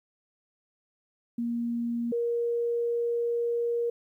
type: tone pair in turn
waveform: sine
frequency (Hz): 235.6 / 471.5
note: A#3 / A#4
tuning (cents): +19 / +20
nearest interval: octave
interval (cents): 1201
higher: second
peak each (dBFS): -27 / -25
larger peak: second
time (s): 1.38-2.12 / 2.12-3.9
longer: second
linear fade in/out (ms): 5
effects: 11-bit